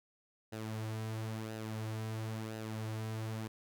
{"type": "tone with flanger", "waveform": "sawtooth", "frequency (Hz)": 110, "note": "A2", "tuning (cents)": 0, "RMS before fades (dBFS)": -40, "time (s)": [0.52, 3.48], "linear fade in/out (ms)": 10, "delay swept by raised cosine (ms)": [0.88, 5.68], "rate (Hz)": 0.98, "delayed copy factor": -0.55, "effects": []}